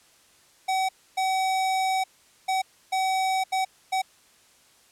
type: tone bursts at uneven times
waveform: square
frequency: 759 Hz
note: F#5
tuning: 44 cents sharp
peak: -23 dBFS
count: 6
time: 0.68-0.89 / 1.17-2.04 / 2.48-2.62 / 2.92-3.44 / 3.52-3.65 / 3.92-4.02 s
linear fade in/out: 10 ms
effects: white hiss -58 dBFS RMS until 4.91 s + low-pass 10000 Hz 12 dB/octave